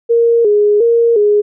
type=tone with vibrato; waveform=sine; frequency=440 Hz; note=A4; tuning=in tune; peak=-7 dBFS; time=0.09-1.42 s; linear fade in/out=20 ms; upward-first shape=square; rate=1.4 Hz; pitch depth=100 cents each way; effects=none